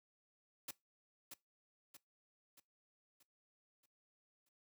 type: noise with echo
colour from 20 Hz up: white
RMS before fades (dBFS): -45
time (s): 0.68-0.71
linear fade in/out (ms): 5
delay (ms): 630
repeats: 6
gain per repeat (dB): -6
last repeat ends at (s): 4.49
effects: noise-tail reverb RT60 0.2 s tail -21 dB re dry + high-pass 100 Hz 12 dB/octave